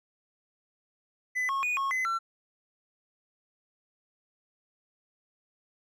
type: tone with pitch steps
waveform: triangle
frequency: 2006 / 1091 / 2466 / 1093 / 2033 / 1350 Hz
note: B6 / C#6 / D#7 / C#6 / B6 / E6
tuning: +26 / -28 / -16 / -25 / +50 / +41 cents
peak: -25 dBFS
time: 1.35-2.19 s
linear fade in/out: 20 ms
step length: 140 ms
effects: none